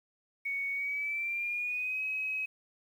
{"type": "tone with pitch glide", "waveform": "sine", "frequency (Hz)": [2228, 2545], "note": ["C#7", "D#7"], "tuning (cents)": [8, 39], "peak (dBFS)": -31, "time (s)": [0.45, 2.46], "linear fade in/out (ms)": 10, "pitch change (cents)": 231, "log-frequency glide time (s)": [0.73, 2.02], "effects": ["10-bit"]}